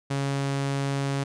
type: tone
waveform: sawtooth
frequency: 138.59 Hz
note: C#3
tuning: in tune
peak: -21 dBFS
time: 0.1-1.24 s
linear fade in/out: 10 ms
effects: resampled to 22050 Hz